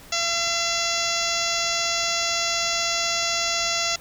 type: harmonic tone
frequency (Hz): 679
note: F5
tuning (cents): -49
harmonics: 1 / 2 / 3 / 4 / 5 / 6 / 7 / 8 / 9 / 10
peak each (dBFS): -31 / -31 / -31 / -31 / -31 / -31 / -31 / -31 / -31 / -31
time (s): 0.12-3.96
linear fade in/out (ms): 5
effects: pink hiss -46 dBFS RMS until 4 s